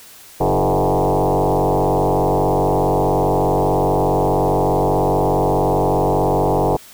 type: tone with frequency modulation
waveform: sine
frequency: 167.6 Hz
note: E3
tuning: 29 cents sharp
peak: -13 dBFS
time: 0.4-6.77 s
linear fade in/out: 10 ms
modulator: 96.8 Hz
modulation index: 7.6
effects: white hiss -42 dBFS RMS until 6.93 s